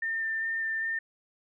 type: tone with vibrato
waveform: sine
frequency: 1800 Hz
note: A6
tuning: 39 cents sharp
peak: -28 dBFS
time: 0.02-0.99 s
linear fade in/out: 5 ms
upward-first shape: square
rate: 2.5 Hz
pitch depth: 9 cents each way
effects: none